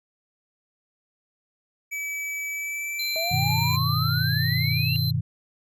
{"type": "tone with pitch glide", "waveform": "square", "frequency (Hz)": [2294, 2378], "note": ["D7", "D7"], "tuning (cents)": [-41, 21], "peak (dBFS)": -29, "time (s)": [1.91, 3.77], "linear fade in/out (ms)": 20, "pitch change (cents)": 62, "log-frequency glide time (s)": [2.51, 3.52]}
{"type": "tone", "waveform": "square", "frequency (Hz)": 4084, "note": "C8", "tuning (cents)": -43, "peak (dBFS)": -28, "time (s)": [2.99, 5.11], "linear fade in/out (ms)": 5}
{"type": "exponential sweep", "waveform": "sine", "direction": "up", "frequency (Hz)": [634, 2800], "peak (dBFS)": -28, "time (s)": [3.16, 4.96], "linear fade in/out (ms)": 0}
{"type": "chord", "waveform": "sine", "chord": "G augmented", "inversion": "none", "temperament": "equal", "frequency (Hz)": [98, 123.47, 155.56], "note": ["G2", "B2", "D#3"], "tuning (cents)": [0, 0, 0], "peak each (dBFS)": [-28, -25, -26], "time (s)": [3.31, 5.21], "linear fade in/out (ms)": 10}
{"effects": []}